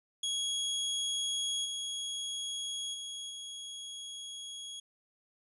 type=tone with level steps; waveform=sawtooth; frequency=3322 Hz; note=G#7; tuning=in tune; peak=-28 / -32 / -36 / -38 dBFS; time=0.23-4.8 s; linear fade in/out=5 ms; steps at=1.64 / 2.93 / 3.29 s; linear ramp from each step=20 ms; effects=resampled to 24000 Hz